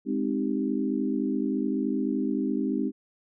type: chord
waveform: sine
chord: Ab major seventh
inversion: none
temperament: equal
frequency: 207.7 / 261.6 / 311.1 / 392 Hz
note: Ab3 / C4 / Eb4 / G4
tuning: 0 / 0 / 0 / 0 cents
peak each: -30 / -28 / -30 / -34 dBFS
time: 0.05-2.92 s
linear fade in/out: 50 ms
effects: none